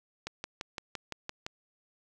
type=click train; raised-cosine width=0.2 ms; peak=-19 dBFS; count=8; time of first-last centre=0.27-1.465 s; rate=5.86 Hz; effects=none